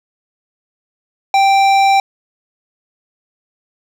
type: tone with hard clipping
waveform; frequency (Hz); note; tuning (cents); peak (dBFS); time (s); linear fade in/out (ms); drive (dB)
sine; 784; G5; 0; -10; 1.34-2; 2; 13
effects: none